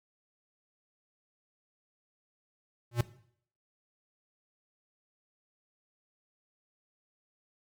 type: tone with exponential growth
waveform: square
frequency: 119.3 Hz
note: A#2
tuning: 41 cents sharp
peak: -22 dBFS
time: 2.91-3.01 s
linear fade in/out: 5 ms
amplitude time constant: 20 ms
effects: noise-tail reverb RT60 0.6 s tail -17 dB re dry + MP3 96 kbps